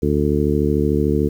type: harmonic tone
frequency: 73.42 Hz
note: D2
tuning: in tune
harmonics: 1 / 2 / 3 / 4 / 5 / 6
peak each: -22 / -22 / -22 / -22 / -22 / -22 dBFS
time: 0.02-1.29 s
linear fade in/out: 10 ms
effects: 8-bit